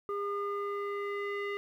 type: tone with low-pass filter sweep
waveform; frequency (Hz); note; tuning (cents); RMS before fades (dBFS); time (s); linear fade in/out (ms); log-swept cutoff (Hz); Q
square; 405; G#4; -43; -35; 0.09-1.57; 0; 1100 to 2300; 3
effects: 11-bit